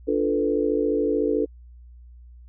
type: chord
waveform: sine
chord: B half-diminished seventh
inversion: first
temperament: equal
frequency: 293.7 / 349.2 / 440 / 493.9 Hz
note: D4 / F4 / A4 / B4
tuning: 0 / 0 / 0 / 0 cents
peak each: -25 / -28 / -23 / -27 dBFS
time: 0.07-1.46 s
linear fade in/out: 20 ms
effects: added 60 Hz sine -43 dBFS peak until 2.48 s